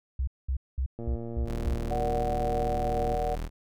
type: tone bursts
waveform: sine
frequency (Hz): 65.4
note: C2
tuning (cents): 0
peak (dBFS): -25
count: 6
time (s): 0.19-1.744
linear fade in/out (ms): 5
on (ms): 84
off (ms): 210
type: click train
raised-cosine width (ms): 2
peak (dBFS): -25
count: 251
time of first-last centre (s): 0.99-3.145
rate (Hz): 116
type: tone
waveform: 35% pulse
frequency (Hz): 40.16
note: E1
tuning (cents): -44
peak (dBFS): -29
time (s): 1.45-3.5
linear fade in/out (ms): 50
type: chord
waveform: sine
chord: Bb augmented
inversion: none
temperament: equal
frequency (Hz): 466.2 / 587.3 / 740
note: Bb4 / D5 / F#5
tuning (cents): 0 / 0 / 0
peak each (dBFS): -33 / -33 / -30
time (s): 1.9-3.36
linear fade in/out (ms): 20
effects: none